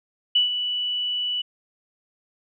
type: tone with ADSR envelope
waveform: sine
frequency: 2960 Hz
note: F#7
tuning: in tune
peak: -14 dBFS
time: 0.35-1.42 s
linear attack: 8 ms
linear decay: 130 ms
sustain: -9 dB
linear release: 10 ms
effects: none